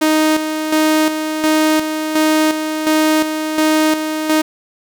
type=tone with tremolo; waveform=sawtooth; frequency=311.1 Hz; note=D#4; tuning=in tune; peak=-7 dBFS; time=0.01-4.42 s; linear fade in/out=10 ms; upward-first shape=square; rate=1.4 Hz; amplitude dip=55%; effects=none